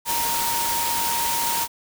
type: tone in noise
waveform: sine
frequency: 932.3 Hz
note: A#5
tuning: in tune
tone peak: -25 dBFS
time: 0.05-1.68 s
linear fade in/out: 50 ms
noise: white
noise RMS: -25 dBFS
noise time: 0.05-1.68 s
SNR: -3 dB
effects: none